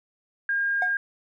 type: tone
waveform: sine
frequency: 1615 Hz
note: G#6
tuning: 49 cents flat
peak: -22 dBFS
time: 0.49-0.97 s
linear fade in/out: 2 ms
type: tone with exponential decay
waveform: triangle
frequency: 730 Hz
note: F#5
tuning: 24 cents flat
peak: -20 dBFS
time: 0.82-0.94 s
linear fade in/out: 2 ms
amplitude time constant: 26 ms
effects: none